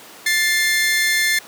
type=tone pair together; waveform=sawtooth; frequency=1760 / 2106 Hz; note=A6 / C7; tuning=0 / +11 cents; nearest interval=minor third; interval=311 cents; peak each=-15 dBFS; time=0.26-1.39 s; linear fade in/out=5 ms; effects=pink hiss -40 dBFS RMS until 1.47 s + high-pass 300 Hz 12 dB/octave